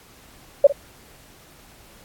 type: tone with echo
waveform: sine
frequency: 566 Hz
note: C#5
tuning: 36 cents sharp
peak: -6 dBFS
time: 0.64-0.67 s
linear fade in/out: 5 ms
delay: 54 ms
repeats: 1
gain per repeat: -15 dB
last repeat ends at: 0.724 s
effects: pink hiss -50 dBFS RMS until 2.04 s + AAC 64 kbps